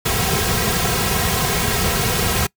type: noise with comb filter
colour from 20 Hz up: pink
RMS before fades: -19 dBFS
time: 0.05-2.47 s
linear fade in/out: 10 ms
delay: 3.4 ms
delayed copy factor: -0.9
effects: noise-tail reverb RT60 0.1 s tail -24 dB re dry